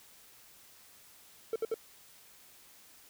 triangle tone bursts, 449 Hz, A4, 35 cents sharp, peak -27 dBFS, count 3, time 1.53-1.742 s, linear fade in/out 2 ms, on 28 ms, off 64 ms, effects white hiss -58 dBFS RMS until 3.09 s

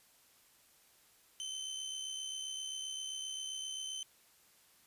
25% pulse tone with amplitude modulation, 3072 Hz, G7, 36 cents flat, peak -34 dBFS, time 1.4-4.03 s, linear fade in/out 0 ms, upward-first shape sine, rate 67.6 Hz, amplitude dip 45%, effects white hiss -66 dBFS RMS until 4.86 s + resampled to 32000 Hz

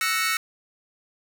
sawtooth chord, F# dominant seventh, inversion third, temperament equal, 1318.5 / 1480 / 1864.7 / 2217 Hz, E6 / F#6 / A#6 / C#7, 0 / 0 / 0 / 0 cents, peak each -23 / -28 / -25 / -23 dBFS, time 0.01-0.37 s, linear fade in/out 2 ms, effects none

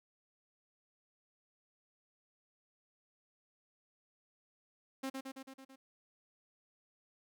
sawtooth tone with echo, 266.7 Hz, C4, 33 cents sharp, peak -33 dBFS, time 5.03-5.1 s, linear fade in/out 10 ms, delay 110 ms, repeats 6, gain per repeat -3 dB, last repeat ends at 5.76 s, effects none

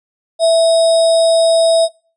sine tone with sample-and-hold, 659.3 Hz, E5, in tune, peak -7 dBFS, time 0.39-1.89 s, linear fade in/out 50 ms, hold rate 4410 Hz, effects noise-tail reverb RT60 0.4 s tail -25 dB re dry + resampled to 24000 Hz

